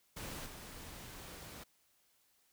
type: noise with level steps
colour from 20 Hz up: pink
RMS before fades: -45 / -50 dBFS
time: 0.16-1.64 s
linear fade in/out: 10 ms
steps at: 0.46 s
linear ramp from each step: 2 ms
effects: white hiss -73 dBFS RMS until 2.52 s